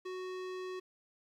square tone, 370 Hz, F#4, in tune, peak -40 dBFS, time 0.05-0.8 s, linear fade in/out 10 ms, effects low-pass 5000 Hz 12 dB/octave + 11-bit

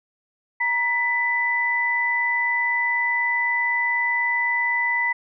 sine tone pair together, 945 / 1992 Hz, A#5 / B6, +23 / +14 cents, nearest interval octave + minor second, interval 1291 cents, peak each -26 / -20 dBFS, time 0.6-5.13 s, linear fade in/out 10 ms, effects none

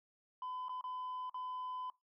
sine tone with dropouts, 1010 Hz, B5, 39 cents sharp, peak -38 dBFS, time 0.42-1.9 s, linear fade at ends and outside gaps 2 ms, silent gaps 0.684-0.693 / 0.811-0.84 / 1.296-1.343 s, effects noise-tail reverb RT60 0.2 s tail -21 dB re dry + tanh soft clip ceiling -38 dBFS

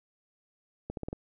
accelerating click train, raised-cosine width 2 ms, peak -22 dBFS, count 5, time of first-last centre 0.9-1.129 s, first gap 72 ms, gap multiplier 0.85, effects none

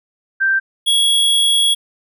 sine / square tone pair in turn, 1568 / 3335 Hz, G6 / G#7, 0 / +7 cents, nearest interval octave + minor second, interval 1307 cents, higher second, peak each -12 dBFS, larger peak neither, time 0.4-0.6 / 0.86-1.75 s, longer second, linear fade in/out 20 ms, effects none

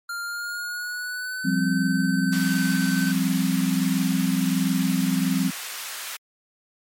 square tone with pitch glide, 1396.9 to 1532.2 Hz, F6 to G6, 0 to -40 cents, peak -29 dBFS, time 0.09-3.12 s, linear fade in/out 5 ms, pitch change +160 cents, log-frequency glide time 0.23-1.61 s
sine chord, F suspended second, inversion none, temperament equal, 174.61 / 196 / 261.6 Hz, F3 / G3 / C4, 0 / 0 / 0 cents, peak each -24 dBFS, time 1.44-5.51 s, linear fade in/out 20 ms
pink high-pass noise, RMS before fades -34 dBFS, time 2.32-6.17 s, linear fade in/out 10 ms, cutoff 1300 Hz, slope 12 dB/octave
effects MP3 64 kbps

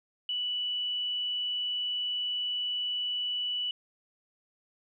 sine tone, 2960 Hz, F#7, in tune, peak -29 dBFS, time 0.29-3.71 s, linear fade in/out 2 ms, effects none

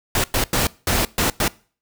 pink noise bursts at uneven times, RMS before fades -19 dBFS, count 6, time 0.15-0.24 / 0.34-0.44 / 0.53-0.67 / 0.87-1.05 / 1.18-1.3 / 1.4-1.48 s, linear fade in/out 2 ms, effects noise-tail reverb RT60 0.4 s tail -22 dB re dry

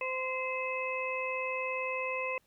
harmonic tone, 517 Hz, C5, 21 cents flat, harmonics 1 / 2 / 4 / 5, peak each -36 / -38 / -40 / -36 dBFS, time 0.01-2.38 s, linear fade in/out 2 ms, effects pink hiss -71 dBFS RMS until 2.46 s

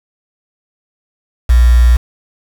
sine tone with quantisation, 60 Hz, B1, 49 cents flat, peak -4 dBFS, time 1.49-1.97 s, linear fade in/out 10 ms, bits 4, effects none

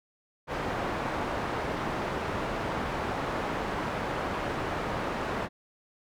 white low-pass noise, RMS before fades -32 dBFS, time 0.47-5.49 s, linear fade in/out 50 ms, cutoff 1100 Hz, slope 12 dB/octave, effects none

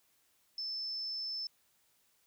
sine tone, 5274 Hz, E8, in tune, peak -36 dBFS, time 0.58-1.47 s, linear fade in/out 2 ms, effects white hiss -72 dBFS RMS until 2.26 s

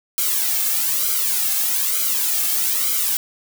blue noise with flanger, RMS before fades -20 dBFS, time 0.18-3.17 s, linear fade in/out 0 ms, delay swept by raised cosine 1.1 to 2.09 ms, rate 1.1 Hz, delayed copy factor -0.9, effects none

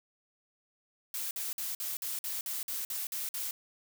blue noise bursts, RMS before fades -36 dBFS, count 11, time 1.14-3.51 s, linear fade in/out 2 ms, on 170 ms, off 50 ms, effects none

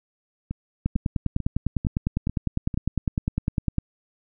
two click trains, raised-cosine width 5 ms, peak -17 / -10 dBFS, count 6 / 30, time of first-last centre 0.51-2.742 / 0.86-3.783 s, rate 2.24 / 9.92 Hz, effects none

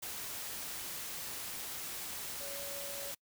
sine tone in noise, 563 Hz, C#5, 27 cents sharp, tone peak -46 dBFS, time 2.4-3.12 s, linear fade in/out 10 ms, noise white, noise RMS -42 dBFS, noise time 0.02-3.15 s, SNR -7 dB, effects noise-tail reverb RT60 0.1 s tail -26 dB re dry

